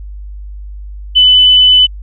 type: tone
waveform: sine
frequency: 3003 Hz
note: F#7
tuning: 25 cents sharp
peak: -3 dBFS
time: 1.15-1.87 s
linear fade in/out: 20 ms
effects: added 50 Hz sine -24 dBFS peak until 2.02 s